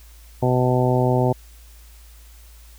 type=harmonic tone; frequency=126 Hz; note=B2; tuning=35 cents sharp; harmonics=1 / 2 / 3 / 4 / 5 / 6 / 7; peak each=-19 / -24 / -23 / -25 / -25 / -28 / -27 dBFS; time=0.42-1.33 s; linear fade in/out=10 ms; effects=added 56 Hz sine -43 dBFS peak until 2.78 s + white hiss -52 dBFS RMS until 2.78 s